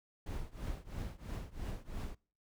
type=noise with tremolo; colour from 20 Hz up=brown; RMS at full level=-38 dBFS; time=0.26-2.15 s; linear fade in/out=5 ms; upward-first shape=triangle; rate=3 Hz; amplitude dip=95%; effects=noise-tail reverb RT60 0.4 s tail -25 dB re dry